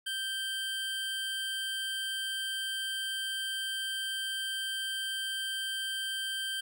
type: tone pair together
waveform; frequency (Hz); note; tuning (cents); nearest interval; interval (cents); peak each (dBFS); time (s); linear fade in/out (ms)
square; 1568 / 3131; G6 / G7; 0 / -3; octave; 1197; -38 / -35; 0.06-6.61; 10
effects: none